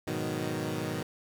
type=chord; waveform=15% pulse; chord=G# minor seventh; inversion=none; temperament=equal; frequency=103.83 / 123.47 / 155.56 / 185 Hz; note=G#2 / B2 / D#3 / F#3; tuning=0 / 0 / 0 / 0 cents; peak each=-32 / -31 / -29 / -33 dBFS; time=0.07-1.03 s; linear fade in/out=5 ms; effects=none